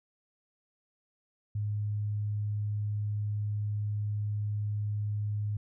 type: tone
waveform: sine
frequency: 104.4 Hz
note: G#2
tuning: 10 cents sharp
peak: -29 dBFS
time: 1.55-5.57 s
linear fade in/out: 5 ms
effects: none